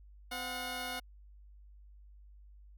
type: tone pair together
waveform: 10% pulse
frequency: 256 / 724 Hz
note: C4 / F#5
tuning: -38 / -38 cents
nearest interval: octave + tritone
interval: 1800 cents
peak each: -35 / -30 dBFS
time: 0.31-1 s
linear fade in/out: 10 ms
effects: added 50 Hz sine -53 dBFS peak until 2.77 s